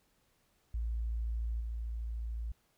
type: tone with level steps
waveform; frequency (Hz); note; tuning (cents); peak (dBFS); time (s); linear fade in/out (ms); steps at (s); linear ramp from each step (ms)
sine; 56.8; A#1; -44; -32 / -35; 0.74-2.52; 5; 1.6; 10
effects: pink hiss -73 dBFS RMS until 2.77 s